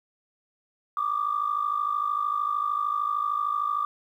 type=tone pair together; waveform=sine; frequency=1159.8 / 1213 Hz; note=D6 / D#6; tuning=-22 / -44 cents; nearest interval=minor second; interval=78 cents; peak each=-26 / -27 dBFS; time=0.97-3.85 s; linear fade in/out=2 ms; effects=tanh soft clip ceiling -16 dBFS + 10-bit